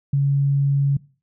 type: tone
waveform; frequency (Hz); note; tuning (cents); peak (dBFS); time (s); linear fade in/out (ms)
sine; 139.9; C#3; +16; -15; 0.13-0.97; 5
effects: noise-tail reverb RT60 0.4 s tail -22 dB re dry